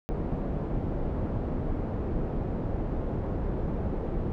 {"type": "low-pass noise", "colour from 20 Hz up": "pink", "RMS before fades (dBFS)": -30, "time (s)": [0.09, 4.32], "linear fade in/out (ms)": 0, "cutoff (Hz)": 520, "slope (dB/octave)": 12, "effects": []}